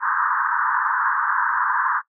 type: band-pass noise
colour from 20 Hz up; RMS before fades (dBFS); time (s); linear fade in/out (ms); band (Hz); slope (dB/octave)
pink; -21; 0-2.02; 50; 920 to 1700; 96
effects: noise-tail reverb RT60 0.1 s tail -19 dB re dry